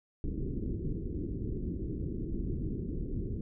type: low-pass noise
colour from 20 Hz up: pink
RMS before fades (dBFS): -35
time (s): 0.24-3.41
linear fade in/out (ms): 2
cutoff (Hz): 400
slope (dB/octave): 48
effects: none